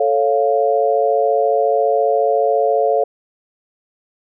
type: chord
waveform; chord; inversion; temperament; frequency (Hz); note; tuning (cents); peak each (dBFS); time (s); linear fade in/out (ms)
sine; A augmented; none; equal; 440 / 554.4 / 698.5; A4 / C#5 / E#5; 0 / 0 / 0; -17; 0-3.04; 5
effects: none